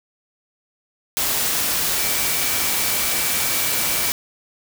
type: tone in noise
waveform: sine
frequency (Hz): 2308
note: D7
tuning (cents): -31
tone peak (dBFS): -31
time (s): 1.98-4.11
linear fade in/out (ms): 0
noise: white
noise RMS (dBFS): -21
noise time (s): 1.17-4.12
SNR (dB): -13
effects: none